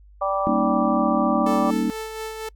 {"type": "harmonic tone", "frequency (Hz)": 194.8, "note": "G3", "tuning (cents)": -11, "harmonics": [3, 4, 5, 6], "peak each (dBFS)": [-24, -26, -31, -25], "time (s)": [0.21, 1.71], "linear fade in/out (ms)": 10}
{"type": "chord", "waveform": "sine", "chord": "Eb dominant seventh", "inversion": "first", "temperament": "equal", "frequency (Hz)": [196, 233.1, 277.2, 311.1], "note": ["G3", "Bb3", "Db4", "Eb4"], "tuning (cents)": [0, 0, 0, 0], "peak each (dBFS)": [-27, -23, -27, -25], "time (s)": [0.47, 1.9], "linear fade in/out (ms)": 0}
{"type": "tone with tremolo", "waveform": "sawtooth", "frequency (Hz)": 440, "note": "A4", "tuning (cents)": 0, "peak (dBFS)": -24, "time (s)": [1.46, 2.49], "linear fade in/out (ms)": 5, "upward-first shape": "sine", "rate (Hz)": 4.2, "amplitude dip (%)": 40}
{"effects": ["noise-tail reverb RT60 0.1 s tail -26 dB re dry", "added 50 Hz sine -46 dBFS peak until 2.55 s"]}